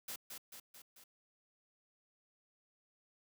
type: noise with echo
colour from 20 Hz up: white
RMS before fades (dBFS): -44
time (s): 0.08-0.16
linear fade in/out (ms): 5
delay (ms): 220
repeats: 4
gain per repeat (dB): -4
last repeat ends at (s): 1.04
effects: high-pass 150 Hz 12 dB/octave